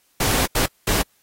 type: noise bursts at uneven times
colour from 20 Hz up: pink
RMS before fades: -20 dBFS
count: 3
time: 0.2-0.46 / 0.55-0.66 / 0.87-1.02 s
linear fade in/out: 5 ms
effects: white hiss -62 dBFS RMS until 1.22 s + AAC 48 kbps